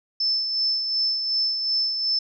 sine tone with tremolo, 5274 Hz, E8, in tune, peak -19 dBFS, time 0.2-2.19 s, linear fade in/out 5 ms, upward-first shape sine, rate 2.7 Hz, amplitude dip 45%, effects none

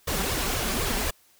pink noise with flanger, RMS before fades -27 dBFS, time 0.07-1.11 s, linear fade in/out 10 ms, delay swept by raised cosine 1.7 to 5.2 ms, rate 3.9 Hz, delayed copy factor +0.95, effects white hiss -60 dBFS RMS until 1.39 s

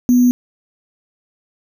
sine tone with sample-and-hold, 246.9 Hz, B3, in tune, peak -8 dBFS, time 0.09-0.31 s, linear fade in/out 0 ms, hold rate 6300 Hz, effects none

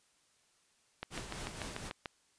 click train, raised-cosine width 0.3 ms, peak -22 dBFS, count 8, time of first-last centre 1.03-2.058 s, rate 6.81 Hz
pink noise with tremolo, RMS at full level -42 dBFS, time 1.1-1.92 s, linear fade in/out 50 ms, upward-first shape triangle, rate 4.1 Hz, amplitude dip 50%
effects white hiss -71 dBFS RMS until 2.38 s + resampled to 22050 Hz

